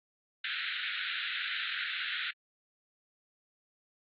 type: band-pass noise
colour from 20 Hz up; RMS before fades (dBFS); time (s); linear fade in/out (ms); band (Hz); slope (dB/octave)
pink; -36; 0.44-2.31; 5; 1400 to 4000; 96
effects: AAC 32 kbps